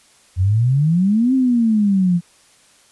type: exponential two-way sweep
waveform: sine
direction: up then down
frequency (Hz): 87.5 to 267 to 169.6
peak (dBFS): -12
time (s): 0.36-2.21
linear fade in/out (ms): 50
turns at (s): 1.34
effects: white hiss -52 dBFS RMS until 2.91 s + resampled to 24000 Hz